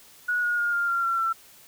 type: tone with pitch steps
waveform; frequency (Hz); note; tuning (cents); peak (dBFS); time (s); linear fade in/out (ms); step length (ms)
sine; 1460 / 1439.9 / 1420.1 / 1400.5 / 1381.2 / 1362.2 / 1343.5; F#6 / F#6 / F6 / F6 / F6 / F6 / E6; -24 / -48 / +29 / +4 / -20 / -44 / +33; -22; 0.28-1.33; 10; 150
effects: white hiss -52 dBFS RMS until 1.67 s